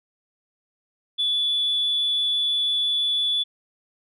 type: tone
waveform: sine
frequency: 3449 Hz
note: A7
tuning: 35 cents flat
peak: -19 dBFS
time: 1.18-3.44 s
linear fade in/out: 20 ms
effects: tanh soft clip ceiling -15 dBFS